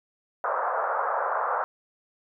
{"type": "band-pass noise", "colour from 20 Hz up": "white", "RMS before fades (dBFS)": -27, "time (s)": [0.44, 1.64], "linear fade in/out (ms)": 0, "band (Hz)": [500, 1400], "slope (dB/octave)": 48, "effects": []}